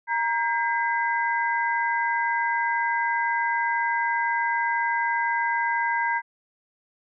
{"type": "tone cluster", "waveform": "sine", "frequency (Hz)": [936, 1602, 2025], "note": ["A#5", "G6", "B6"], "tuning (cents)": [7, 37, 43], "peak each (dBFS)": [-24, -27, -29], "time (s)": [0.07, 6.22], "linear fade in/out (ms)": 50, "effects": []}